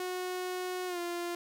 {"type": "tone with pitch glide", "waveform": "sawtooth", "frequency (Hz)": [365.3, 347.2], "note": ["F#4", "F4"], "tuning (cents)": [-22, -10], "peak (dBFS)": -30, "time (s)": [0, 1.35], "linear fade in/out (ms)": 2, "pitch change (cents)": -88, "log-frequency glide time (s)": [0.87, 0.99], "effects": ["11-bit"]}